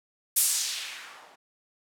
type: noise with low-pass filter sweep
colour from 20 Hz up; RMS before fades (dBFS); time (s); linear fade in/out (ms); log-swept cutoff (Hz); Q
violet; -30; 0.36-1.36; 10; 12000 to 660; 1.3
effects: none